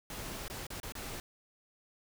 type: noise with dropouts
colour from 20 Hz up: pink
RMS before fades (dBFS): -42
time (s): 0.1-1.2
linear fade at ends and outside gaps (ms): 2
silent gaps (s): 0.481-0.499 / 0.668-0.703 / 0.801-0.831 / 0.922-0.952
effects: none